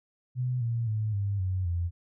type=tone with pitch steps; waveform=sine; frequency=125.6 / 116.51 / 108.09 / 100.27 / 93.01 / 86.28 Hz; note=B2 / A#2 / A2 / G2 / F#2 / F2; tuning=+30 / 0 / -30 / +40 / +10 / -20 cents; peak=-26 dBFS; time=0.35-1.91 s; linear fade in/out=50 ms; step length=260 ms; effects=none